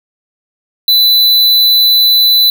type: tone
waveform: square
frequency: 3995 Hz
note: B7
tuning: 19 cents sharp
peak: -6 dBFS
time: 0.88-2.5 s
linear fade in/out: 2 ms
effects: none

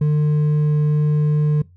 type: tone with hard clipping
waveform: sine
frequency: 150.2 Hz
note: D3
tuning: 39 cents sharp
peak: -15 dBFS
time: 0.01-1.62 s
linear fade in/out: 5 ms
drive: 4 dB
effects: noise-tail reverb RT60 0.2 s tail -21 dB re dry + added 89 Hz sine -46 dBFS peak until 1.76 s

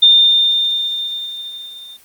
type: tone with level ramp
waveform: sine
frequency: 3615 Hz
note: A7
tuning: 46 cents sharp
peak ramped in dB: -4 to -32 dBFS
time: 0.02-1.97 s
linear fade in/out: 10 ms
effects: white hiss -47 dBFS RMS until 2.04 s + Opus 24 kbps

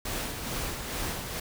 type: noise with tremolo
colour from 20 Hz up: pink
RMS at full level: -32 dBFS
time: 0.05-1.4 s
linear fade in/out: 5 ms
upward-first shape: sine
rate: 2.3 Hz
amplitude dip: 45%
effects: none

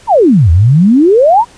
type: exponential two-way sweep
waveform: sine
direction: down then up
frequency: 998 to 78 to 998 Hz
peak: -3 dBFS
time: 0.07-1.45 s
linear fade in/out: 50 ms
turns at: 0.51 s
effects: pink hiss -40 dBFS RMS until 1.57 s + resampled to 22050 Hz

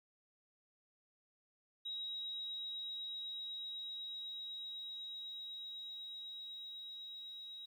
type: tone with level ramp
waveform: sine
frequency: 3823 Hz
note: A#7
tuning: 43 cents sharp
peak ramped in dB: -40 to -47 dBFS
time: 1.85-7.66 s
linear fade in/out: 10 ms
effects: 12-bit

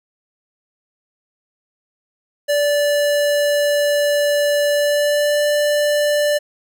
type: tone with pitch glide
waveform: square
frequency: 582 to 589.1 Hz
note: D5 to D5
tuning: -16 to +5 cents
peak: -15 dBFS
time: 2.48-6.39 s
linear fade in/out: 20 ms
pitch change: +21 cents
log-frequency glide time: 4.71-5.46 s
effects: none

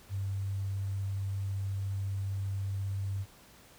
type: tone with quantisation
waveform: sine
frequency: 97.9 Hz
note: G2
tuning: 2 cents flat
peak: -31 dBFS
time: 0.09-3.26 s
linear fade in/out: 50 ms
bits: 10
effects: pink hiss -57 dBFS RMS until 3.78 s

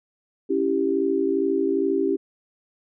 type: chord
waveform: sine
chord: C# diminished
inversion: none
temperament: equal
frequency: 277.2 / 329.6 / 392 Hz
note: C#4 / E4 / G4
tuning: 0 / 0 / 0 cents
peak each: -25 / -25 / -22 dBFS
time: 0.49-2.17 s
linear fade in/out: 20 ms
effects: none

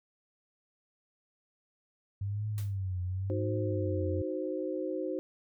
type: tone with vibrato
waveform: sine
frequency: 98 Hz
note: G2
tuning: in tune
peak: -31 dBFS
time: 2.21-4.22 s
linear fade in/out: 5 ms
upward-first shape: triangle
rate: 0.93 Hz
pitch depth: 160 cents each way
type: noise with exponential decay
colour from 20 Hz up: white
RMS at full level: -44 dBFS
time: 2.58-2.77 s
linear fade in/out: 0 ms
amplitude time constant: 40 ms
type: chord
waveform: sine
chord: C diminished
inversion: first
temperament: equal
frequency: 311.1 / 370 / 523.3 Hz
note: Eb4 / Gb4 / C5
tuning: 0 / 0 / 0 cents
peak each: -36 dBFS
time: 3.3-5.19 s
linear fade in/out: 0 ms
effects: none

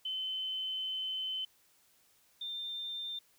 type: tone pair in turn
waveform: sine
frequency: 3056 / 3595 Hz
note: G7 / A7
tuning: -45 / +36 cents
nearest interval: minor third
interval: 281 cents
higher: second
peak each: -34 / -37 dBFS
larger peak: first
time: 0.05-1.45 / 2.41-3.19 s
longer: first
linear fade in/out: 5 ms
effects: white hiss -68 dBFS RMS until 3.38 s

